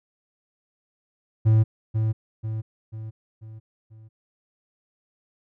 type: tone with echo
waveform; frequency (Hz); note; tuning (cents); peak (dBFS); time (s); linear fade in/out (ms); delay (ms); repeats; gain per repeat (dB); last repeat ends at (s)
triangle; 110; A2; 0; -12; 1.45-1.64; 20; 490; 5; -6; 4.09
effects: none